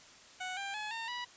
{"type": "tone with pitch steps", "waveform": "15% pulse", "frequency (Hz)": [740, 793.1, 850, 911, 976.4], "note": ["F#5", "G5", "G#5", "A#5", "B5"], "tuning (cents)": [0, 20, 40, -40, -20], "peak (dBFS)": -31, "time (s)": [0.4, 1.25], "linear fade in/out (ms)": 10, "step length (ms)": 170, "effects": ["white hiss -56 dBFS RMS until 1.36 s", "resampled to 16000 Hz"]}